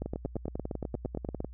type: two click trains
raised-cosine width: 2 ms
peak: -20 / -21 dBFS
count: 13 / 15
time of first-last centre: 0.02-1.404 / 0.06-1.446 s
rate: 8.67 / 10.1 Hz
effects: added 60 Hz sine -43 dBFS peak until 1.53 s